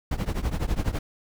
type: noise with tremolo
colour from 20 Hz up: brown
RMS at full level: -22 dBFS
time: 0.11-0.99 s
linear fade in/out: 5 ms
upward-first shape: triangle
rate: 12 Hz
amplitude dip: 95%
effects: none